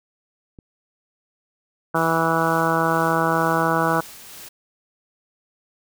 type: click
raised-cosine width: 3 ms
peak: -29 dBFS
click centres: 0.588 s
type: harmonic tone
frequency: 163.7 Hz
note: E3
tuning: 12 cents flat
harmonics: 1 / 2 / 3 / 4 / 5 / 6 / 7 / 8 / 9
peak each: -26 / -26 / -26 / -26 / -26 / -26 / -26 / -26 / -26 dBFS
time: 1.94-4.01 s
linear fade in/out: 10 ms
type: noise with tremolo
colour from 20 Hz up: white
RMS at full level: -39 dBFS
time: 1.95-4.49 s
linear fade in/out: 10 ms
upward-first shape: sine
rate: 2.1 Hz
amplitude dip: 30%
effects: none